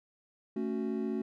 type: chord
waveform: triangle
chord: F# minor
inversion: first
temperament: just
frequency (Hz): 222 / 277.5 / 370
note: A3 / C#4 / F#4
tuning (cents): +16 / +2 / 0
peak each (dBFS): -32 / -35 / -34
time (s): 0.56-1.22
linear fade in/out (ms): 5
effects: none